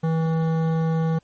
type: tone with hard clipping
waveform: sine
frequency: 162 Hz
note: E3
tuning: 30 cents flat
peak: -21 dBFS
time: 0.03-1.19 s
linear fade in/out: 10 ms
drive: 14 dB
effects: pink hiss -64 dBFS RMS until 1.23 s + MP3 32 kbps